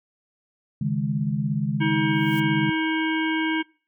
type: chord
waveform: sine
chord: C# suspended second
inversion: none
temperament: equal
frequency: 138.59 / 155.56 / 207.7 Hz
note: C#3 / D#3 / G#3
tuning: 0 / 0 / 0 cents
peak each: -26 dBFS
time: 0.81-2.7 s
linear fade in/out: 5 ms
type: harmonic tone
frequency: 318.1 Hz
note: D#4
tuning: 38 cents sharp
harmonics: 1 / 3 / 5 / 7 / 9 / 10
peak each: -23 / -30 / -30 / -30 / -36 / -37 dBFS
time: 1.8-3.63 s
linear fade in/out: 20 ms
type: noise with exponential growth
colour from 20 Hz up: blue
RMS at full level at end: -40 dBFS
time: 1.99-2.4 s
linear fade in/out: 5 ms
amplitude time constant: 87 ms
effects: noise-tail reverb RT60 0.4 s tail -24 dB re dry